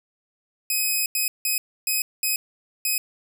5% pulse tone bursts at uneven times, 2529 Hz, D#7, 28 cents sharp, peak -12 dBFS, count 6, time 0.7-1.06 / 1.15-1.28 / 1.45-1.58 / 1.87-2.02 / 2.23-2.36 / 2.85-2.98 s, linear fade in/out 2 ms, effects none

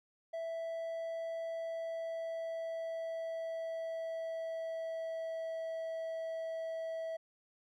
triangle tone with pitch glide, 659.3 to 651.7 Hz, E5 to E5, 0 to -20 cents, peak -35 dBFS, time 0.33-7.17 s, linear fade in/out 10 ms, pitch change -20 cents, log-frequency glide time 1.43-5.57 s, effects none

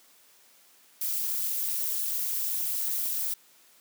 violet noise with amplitude modulation, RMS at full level -26 dBFS, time 1.01-3.34 s, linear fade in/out 5 ms, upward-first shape sine, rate 256 Hz, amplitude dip 85%, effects white hiss -59 dBFS RMS until 3.8 s + high-pass 200 Hz 12 dB/octave

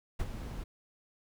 brown noise with ADSR envelope, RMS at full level -31 dBFS, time 0.19-0.64 s, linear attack 11 ms, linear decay 43 ms, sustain -9 dB, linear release 11 ms, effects none

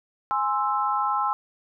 sine chord, Ab augmented, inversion none, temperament equal, 830.6 / 1046.5 / 1318.5 Hz, Ab5 / C6 / E6, 0 / 0 / 0 cents, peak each -26 dBFS, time 0.31-1.33 s, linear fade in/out 0 ms, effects none

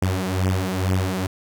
sawtooth beating tone pair, 92.5 / 94.7 Hz, F#2 / F#2, 0 / +41 cents, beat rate 2.2 Hz, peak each -19 dBFS, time 0.02-1.27 s, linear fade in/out 5 ms, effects none

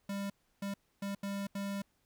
square tone bursts at uneven times, 199 Hz, G3, 26 cents sharp, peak -36 dBFS, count 5, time 0.09-0.3 / 0.62-0.74 / 1.02-1.15 / 1.23-1.47 / 1.55-1.82 s, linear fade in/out 5 ms, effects pink hiss -75 dBFS RMS until 2.05 s

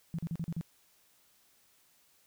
sine tone bursts, 165.8 Hz, E3, 10 cents sharp, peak -32 dBFS, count 6, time 0.14-0.611 s, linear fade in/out 0 ms, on 46 ms, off 39 ms, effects white hiss -67 dBFS RMS until 2.26 s

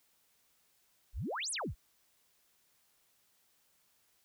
sine exponential two-way sweep, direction up then down, 34.51 to 11175 to 34.51 Hz, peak -35 dBFS, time 1.13-1.75 s, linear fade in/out 50 ms, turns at 1.51 s, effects white hiss -72 dBFS RMS until 4.24 s

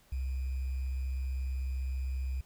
sine tone with sample-and-hold, 65.41 Hz, C2, in tune, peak -31 dBFS, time 0.12-2.41 s, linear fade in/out 5 ms, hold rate 2450 Hz, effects pink hiss -64 dBFS RMS until 2.45 s

